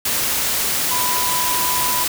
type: tone in noise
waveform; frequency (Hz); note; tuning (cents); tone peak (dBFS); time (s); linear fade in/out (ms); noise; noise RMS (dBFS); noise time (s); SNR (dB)
sine; 992; B5; +7; -22; 0.91-2.04; 5; white; -20; 0.05-2.08; -5
effects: none